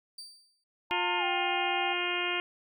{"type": "tone with exponential decay", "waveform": "35% pulse", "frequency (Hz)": 4646, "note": "D8", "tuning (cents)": -20, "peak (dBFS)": -38, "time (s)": [0.18, 0.64], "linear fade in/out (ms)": 5, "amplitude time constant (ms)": 100}
{"type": "tone with pitch glide", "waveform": "sine", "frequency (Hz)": [900, 783.5], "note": ["A5", "G5"], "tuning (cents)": [39, -1], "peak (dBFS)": -31, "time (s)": [0.9, 1.94], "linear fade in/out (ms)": 20, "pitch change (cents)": -240, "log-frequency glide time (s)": [1.18, 1.24]}
{"type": "harmonic tone", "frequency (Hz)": 354, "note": "F4", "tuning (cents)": 23, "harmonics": [1, 2, 3, 4, 5, 6, 7, 8, 9], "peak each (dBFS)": [-36, -39, -39, -38, -41, -36, -35, -35, -41], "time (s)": [0.91, 2.4], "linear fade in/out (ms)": 0}
{"effects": []}